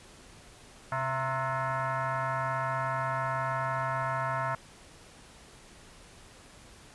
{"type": "tone with frequency modulation", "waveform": "sine", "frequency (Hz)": 130.81, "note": "C3", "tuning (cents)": 0, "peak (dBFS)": -28, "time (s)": [0.92, 4.55], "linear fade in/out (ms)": 2, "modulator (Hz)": 398, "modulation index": 3.7, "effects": ["pink hiss -53 dBFS RMS until 6.94 s", "resampled to 24000 Hz"]}